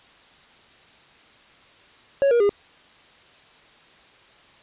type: tone with pitch steps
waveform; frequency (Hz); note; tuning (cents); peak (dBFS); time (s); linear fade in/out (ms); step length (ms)
triangle; 554.4 / 474.3 / 405.8; C#5 / A#4 / G#4; 0 / +30 / -40; -13; 2.22-2.493; 0; 91
effects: white hiss -52 dBFS RMS until 4.62 s + resampled to 8000 Hz